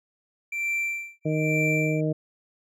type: tone with tremolo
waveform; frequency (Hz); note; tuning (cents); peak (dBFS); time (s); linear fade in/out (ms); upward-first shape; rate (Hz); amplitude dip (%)
triangle; 2349; D7; 0; -22; 0.52-2.01; 5; sine; 1.1; 100
type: harmonic tone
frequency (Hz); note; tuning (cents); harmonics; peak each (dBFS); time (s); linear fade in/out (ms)
155.2; D#3; -4; 1 / 2 / 3 / 4; -25 / -28 / -30 / -31; 1.25-2.13; 10
effects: none